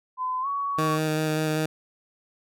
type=tone with pitch glide; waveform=sine; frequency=1018 to 1123 Hz; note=C6 to C#6; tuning=-48 to +22 cents; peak=-25 dBFS; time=0.17-0.99 s; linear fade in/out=50 ms; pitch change=+170 cents; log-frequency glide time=0.41-0.47 s
type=tone with vibrato; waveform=15% pulse; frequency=155.56 Hz; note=D#3; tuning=in tune; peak=-17 dBFS; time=0.78-1.66 s; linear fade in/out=5 ms; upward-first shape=square; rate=5.1 Hz; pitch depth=9 cents each way
effects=none